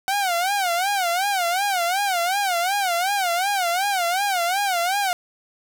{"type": "tone with vibrato", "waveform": "sawtooth", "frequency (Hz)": 746, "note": "F#5", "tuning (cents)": 14, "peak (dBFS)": -16, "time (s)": [0.08, 5.13], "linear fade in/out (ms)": 0, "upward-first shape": "sine", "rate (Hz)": 2.7, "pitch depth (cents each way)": 160, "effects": ["7-bit"]}